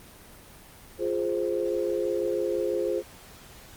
sine chord, F minor, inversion none, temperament equal, 349.2 / 415.3 / 523.3 Hz, F4 / Ab4 / C5, 0 / 0 / 0 cents, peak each -29 dBFS, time 0.98-3.03 s, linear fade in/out 50 ms, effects pink hiss -49 dBFS RMS until 3.76 s + Opus 24 kbps

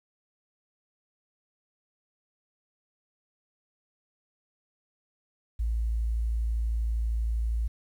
sine tone, 56.3 Hz, A1, 40 cents sharp, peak -25 dBFS, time 5.59-7.68 s, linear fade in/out 10 ms, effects 10-bit

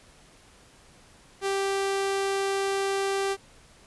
sawtooth tone, 392 Hz, G4, in tune, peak -21 dBFS, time 1.41-3.37 s, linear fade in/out 50 ms, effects pink hiss -55 dBFS RMS until 3.86 s + resampled to 24000 Hz

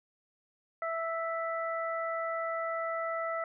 harmonic tone, 659.3 Hz, E5, in tune, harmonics 1 / 2 / 3, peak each -34 / -35 / -40 dBFS, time 0.82-3.44 s, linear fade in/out 2 ms, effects none

